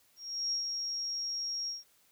sine tone with ADSR envelope, 5588 Hz, F8, in tune, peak -29 dBFS, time 0.16-1.84 s, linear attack 360 ms, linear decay 110 ms, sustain -4 dB, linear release 160 ms, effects white hiss -67 dBFS RMS until 2.11 s

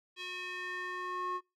square tone with band-pass filter sweep, 363 Hz, F#4, 33 cents flat, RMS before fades -39 dBFS, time 0.16-1.41 s, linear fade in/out 50 ms, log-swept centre 3100 to 1000 Hz, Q 2.7, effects noise-tail reverb RT60 0.3 s tail -26 dB re dry

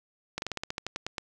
slowing click train, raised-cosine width 0.2 ms, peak -15 dBFS, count 12, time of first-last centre 0.38-1.182 s, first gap 41 ms, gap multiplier 1.11, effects none

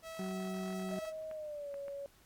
sawtooth tone, 650 Hz, E5, 24 cents flat, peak -40 dBFS, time 0.02-1.13 s, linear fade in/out 50 ms
harmonic tone, 188.3 Hz, F#3, 31 cents sharp, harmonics 1 / 2 / 4, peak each -38 / -44 / -50 dBFS, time 0.19-0.99 s, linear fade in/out 2 ms
sine tone with pitch glide, 630 to 561.3 Hz, D#5 to C#5, +21 to +22 cents, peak -40 dBFS, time 0.91-2.06 s, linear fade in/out 0 ms, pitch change -199 cents, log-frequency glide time 1.31-1.74 s
clicks, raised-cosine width 0.5 ms, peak -37 dBFS, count 3, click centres 1.313 / 1.742 / 1.882 s
effects pink hiss -65 dBFS RMS until 2.25 s + AAC 64 kbps

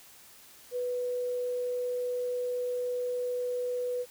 sine tone, 493.9 Hz, B4, in tune, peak -29 dBFS, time 0.71-4.06 s, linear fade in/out 50 ms, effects white hiss -54 dBFS RMS until 4.1 s

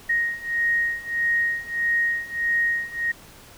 sine beating tone pair, 1870 / 1871.6 Hz, A#6 / A#6, +5 / +6 cents, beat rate 1.6 Hz, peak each -25 / -23 dBFS, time 0.09-3.12 s, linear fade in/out 10 ms, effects pink hiss -47 dBFS RMS until 3.57 s

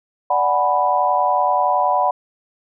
sine chord, G# half-diminished seventh, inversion second, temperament equal, 587.3 / 740 / 830.6 / 987.8 Hz, D5 / F#5 / G#5 / B5, 0 / 0 / 0 / 0 cents, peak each -22 / -18 / -24 / -18 dBFS, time 0.3-2.11 s, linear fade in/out 5 ms, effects none

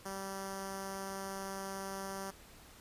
5% pulse tone with notch filter, 194.1 Hz, G3, 17 cents flat, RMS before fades -42 dBFS, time 0.05-2.31 s, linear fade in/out 10 ms, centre 2400 Hz, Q 0.79, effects pink hiss -57 dBFS RMS until 2.8 s + resampled to 32000 Hz

